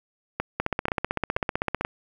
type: two click trains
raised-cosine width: 0.5 ms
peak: -9 / -10 dBFS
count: 20 / 4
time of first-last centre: 0.6-1.81 / 0.4-1.849 s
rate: 15.7 / 2.07 Hz
effects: 8-bit